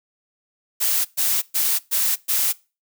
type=noise bursts; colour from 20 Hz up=blue; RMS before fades=-20 dBFS; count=5; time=0.8-2.53 s; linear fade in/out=20 ms; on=250 ms; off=120 ms; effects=noise-tail reverb RT60 0.3 s tail -22 dB re dry